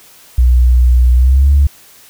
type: tone with pitch glide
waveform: sine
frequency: 61.6 to 70.76 Hz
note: B1 to C#2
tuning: -4 to +36 cents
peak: -4 dBFS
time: 0.38-1.67 s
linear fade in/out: 5 ms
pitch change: +240 cents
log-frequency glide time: 1.15-1.51 s
effects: tanh soft clip ceiling -1 dBFS + white hiss -42 dBFS RMS until 2.09 s